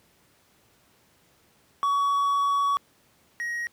triangle tone pair in turn, 1127 / 1888.8 Hz, C#6 / A#6, +28 / +22 cents, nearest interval major sixth, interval 894 cents, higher second, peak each -19 / -26 dBFS, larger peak first, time 1.83-2.77 / 3.4-3.67 s, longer first, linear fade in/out 0 ms, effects pink hiss -62 dBFS RMS until 3.72 s + high-pass 80 Hz 12 dB/octave

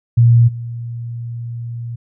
sine tone with level steps, 117.9 Hz, A#2, 20 cents sharp, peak -6 / -23 dBFS, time 0.17-1.96 s, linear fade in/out 10 ms, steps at 0.47 s, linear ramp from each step 20 ms, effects none

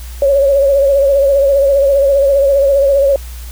sine tone with vibrato, 554.4 Hz, C#5, in tune, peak -7 dBFS, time 0.22-3.16 s, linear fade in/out 2 ms, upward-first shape triangle, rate 15 Hz, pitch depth 56 cents each way, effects added 60 Hz sine -25 dBFS peak until 3.51 s + white hiss -37 dBFS RMS until 3.51 s

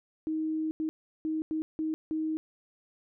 sine tone bursts at uneven times, 314.7 Hz, D#4, 20 cents sharp, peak -28 dBFS, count 6, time 0.27-0.71 / 0.8-0.89 / 1.25-1.42 / 1.51-1.62 / 1.79-1.94 / 2.11-2.37 s, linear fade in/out 0 ms, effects none

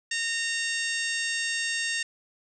harmonic tone, 920 Hz, A#5, 23 cents flat, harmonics 2 / 3 / 4 / 5 / 6 / 7 / 8 / 9, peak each -30 / -33 / -36 / -38 / -37 / -39 / -40 / -39 dBFS, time 0.11-2.03 s, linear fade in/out 5 ms, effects none

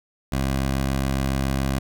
15% pulse tone, 67.1 Hz, C2, 44 cents sharp, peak -15 dBFS, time 0.32-1.79 s, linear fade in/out 5 ms, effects none

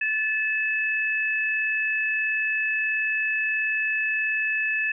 sine tone pair together, 1738.5 / 2600 Hz, A6 / E7, -21 / -24 cents, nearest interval perfect fifth, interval 697 cents, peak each -25 dBFS, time 0.01-4.92 s, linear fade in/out 5 ms, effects none

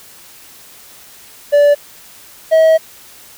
triangle tone pair in turn, 580 / 641.1 Hz, D5 / E5, -22 / -48 cents, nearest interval major second, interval 174 cents, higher second, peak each -4 dBFS, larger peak neither, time 1.52-1.75 / 2.51-2.78 s, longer second, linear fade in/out 20 ms, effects white hiss -40 dBFS RMS until 3.37 s

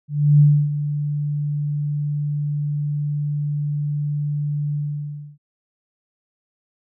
sine tone with ADSR envelope, 146.83 Hz, D3, in tune, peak -8 dBFS, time 0.08-5.38 s, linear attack 320 ms, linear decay 290 ms, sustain -12 dB, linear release 630 ms, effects none

